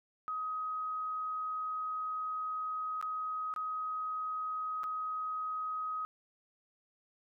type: tone with dropouts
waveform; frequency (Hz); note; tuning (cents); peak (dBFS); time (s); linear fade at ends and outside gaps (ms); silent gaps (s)
sine; 1261; D#6; +23; -34; 0.28-6.05; 0; 3.013-3.026 / 3.539-3.562 / 4.834-4.84
effects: none